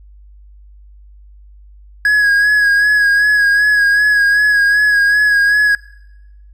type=tone with vibrato; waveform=triangle; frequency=1662 Hz; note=G#6; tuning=1 cent sharp; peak=-7 dBFS; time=2.05-5.75 s; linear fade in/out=2 ms; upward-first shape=sine; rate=2.6 Hz; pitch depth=34 cents each way; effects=noise-tail reverb RT60 1.0 s tail -23 dB re dry + added 50 Hz sine -38 dBFS peak until 6.53 s